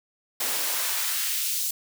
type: noise with high-pass filter sweep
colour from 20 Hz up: white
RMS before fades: -27 dBFS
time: 0.4-1.71 s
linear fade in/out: 5 ms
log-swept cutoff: 260 to 5200 Hz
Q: 0.86
effects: none